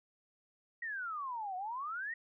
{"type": "exponential two-way sweep", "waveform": "sine", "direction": "down then up", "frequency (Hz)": [1920, 720, 1920], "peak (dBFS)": -37, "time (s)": [0.82, 2.14], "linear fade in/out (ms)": 5, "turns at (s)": 1.56, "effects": []}